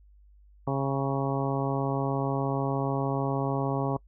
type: harmonic tone with a mistuned harmonic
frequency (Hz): 136.7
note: C#3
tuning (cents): -24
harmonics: 1 / 2 / 3 / 4 / 5 / 6 / 7 / 8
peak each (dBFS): -29 / -32 / -34 / -35 / -36 / -37 / -37 / -38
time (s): 0.67-3.97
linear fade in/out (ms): 5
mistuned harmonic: 8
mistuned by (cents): +26
effects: noise-tail reverb RT60 0.1 s tail -25 dB re dry + added 50 Hz sine -53 dBFS peak until 4.07 s